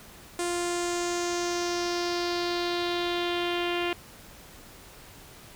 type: tone with low-pass filter sweep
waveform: sawtooth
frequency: 349.2 Hz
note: F4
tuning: in tune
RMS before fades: -29 dBFS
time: 0.39-3.93 s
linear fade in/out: 2 ms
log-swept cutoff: 8800 to 2800 Hz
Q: 3.3
effects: pink hiss -49 dBFS RMS until 5.55 s